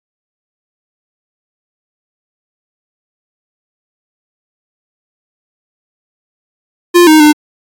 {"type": "tone with pitch steps", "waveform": "square", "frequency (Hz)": [349.7, 311.3, 300.9], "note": ["F4", "D#4", "D4"], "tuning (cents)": [2, 1, 42], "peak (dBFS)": -3, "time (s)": [6.94, 7.33], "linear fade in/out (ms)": 20, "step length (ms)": 130, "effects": ["AAC 48 kbps"]}